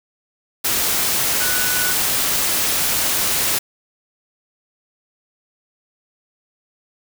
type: tone in noise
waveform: sine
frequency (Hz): 1480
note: F#6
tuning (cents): 0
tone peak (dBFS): -24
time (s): 1.4-1.93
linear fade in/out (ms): 10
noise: white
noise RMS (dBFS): -19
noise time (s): 0.64-3.59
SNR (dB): -8
effects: none